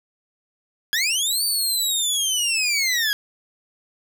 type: linear two-way sweep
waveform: 20% pulse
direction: up then down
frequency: 1627 to 4616 to 1627 Hz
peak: -14 dBFS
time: 0.93-3.13 s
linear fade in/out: 0 ms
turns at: 1.44 s
effects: none